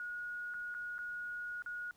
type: tone with dropouts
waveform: sine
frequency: 1447 Hz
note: F#6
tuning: 39 cents flat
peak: -39 dBFS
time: 0-1.91 s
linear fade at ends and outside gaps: 1 ms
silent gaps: 0.538-0.542 / 0.742-0.748 / 0.982-0.989 / 1.622-1.661 s
effects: pink hiss -69 dBFS RMS until 1.96 s